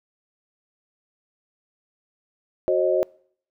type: chord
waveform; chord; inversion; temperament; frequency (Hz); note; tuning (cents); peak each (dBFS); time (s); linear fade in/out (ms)
sine; C diminished; second; equal with one note detuned; 370 / 536.4 / 622.3; Gb4 / C5 / Eb5; 0 / +43 / 0; -22; 2.68-3.03; 0
effects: noise-tail reverb RT60 0.6 s tail -26 dB re dry